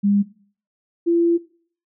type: tone pair in turn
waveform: sine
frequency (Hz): 202 / 339.7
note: G#3 / F4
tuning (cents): -48 / -48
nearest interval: major sixth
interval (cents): 900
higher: second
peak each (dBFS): -14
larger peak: neither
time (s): 0.03-0.23 / 1.06-1.38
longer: second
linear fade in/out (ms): 20
effects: noise-tail reverb RT60 0.5 s tail -19 dB re dry